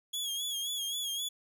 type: tone with vibrato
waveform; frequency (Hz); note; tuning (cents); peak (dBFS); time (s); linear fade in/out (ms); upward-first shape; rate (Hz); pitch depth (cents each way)
sawtooth; 3322; G#7; 0; -30; 0.13-1.29; 10; sine; 3.8; 64
effects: none